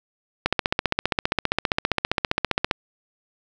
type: click train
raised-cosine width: 0.3 ms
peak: -3 dBFS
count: 35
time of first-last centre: 0.46-2.712 s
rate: 15.1 Hz
effects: none